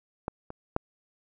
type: clicks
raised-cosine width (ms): 1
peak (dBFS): -16 / -25 / -11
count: 3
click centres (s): 0.281 / 0.504 / 0.764
effects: none